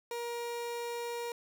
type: tone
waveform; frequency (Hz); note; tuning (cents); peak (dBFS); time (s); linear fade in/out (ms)
30% pulse; 473.5; A#4; +27; -33; 0.11-1.32; 2
effects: none